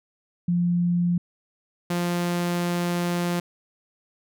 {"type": "tone pair in turn", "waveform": ["sine", "sawtooth"], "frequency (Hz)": [174.61, 174.61], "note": ["F3", "F3"], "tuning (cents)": [0, 0], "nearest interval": "unison", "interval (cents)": 0, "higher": "neither", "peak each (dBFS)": -19, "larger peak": "neither", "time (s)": [[0.48, 1.18], [1.9, 3.4]], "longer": "second", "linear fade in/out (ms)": 5, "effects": []}